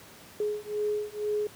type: beating tone pair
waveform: sine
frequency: 418.8 / 420.9 Hz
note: G#4 / G#4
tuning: +15 / +23 cents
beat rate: 2.1 Hz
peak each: -31 / -31 dBFS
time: 0.4-1.47 s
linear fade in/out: 2 ms
effects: pink hiss -50 dBFS RMS until 1.55 s + high-pass 100 Hz 12 dB/octave